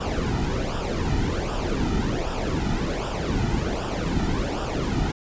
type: noise with flanger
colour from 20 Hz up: brown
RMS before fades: -25 dBFS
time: 0-5.12 s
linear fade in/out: 10 ms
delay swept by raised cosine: 0.47 to 1.87 ms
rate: 1.3 Hz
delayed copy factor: -0.7
effects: resampled to 16000 Hz